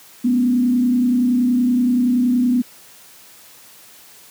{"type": "tone with frequency modulation", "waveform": "sine", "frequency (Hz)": 246.9, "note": "B3", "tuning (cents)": 0, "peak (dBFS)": -13, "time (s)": [0.24, 2.62], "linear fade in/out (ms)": 10, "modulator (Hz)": 30.6, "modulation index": 0.52, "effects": ["white hiss -45 dBFS RMS until 4.3 s", "high-pass 100 Hz 12 dB/octave"]}